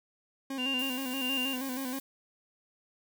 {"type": "tone with vibrato", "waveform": "40% pulse", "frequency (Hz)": 261.5, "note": "C4", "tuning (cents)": -1, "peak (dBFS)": -33, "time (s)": [0.5, 1.99], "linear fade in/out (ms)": 5, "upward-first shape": "square", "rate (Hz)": 6.3, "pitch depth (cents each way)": 59}
{"type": "tone with tremolo", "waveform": "sine", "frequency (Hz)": 2794, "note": "F7", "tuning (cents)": 0, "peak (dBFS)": -29, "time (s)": [0.58, 1.57], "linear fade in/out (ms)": 20, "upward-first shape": "sine", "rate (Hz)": 1.6, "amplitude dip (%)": 80}
{"type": "noise", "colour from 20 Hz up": "blue", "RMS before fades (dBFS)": -43, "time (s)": [0.79, 2], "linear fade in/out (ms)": 2}
{"effects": []}